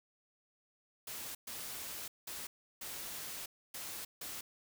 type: noise bursts at uneven times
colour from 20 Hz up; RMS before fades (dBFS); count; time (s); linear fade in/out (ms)
white; -44; 6; 1.07-1.35 / 1.47-2.08 / 2.27-2.47 / 2.81-3.46 / 3.74-4.05 / 4.21-4.41; 5
effects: none